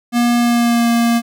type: tone with pitch glide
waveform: square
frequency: 239 to 234.1 Hz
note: A#3 to A#3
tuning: +43 to +8 cents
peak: -12 dBFS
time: 0.12-1.22 s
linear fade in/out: 50 ms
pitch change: -35 cents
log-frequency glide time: 0.37-0.89 s
effects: none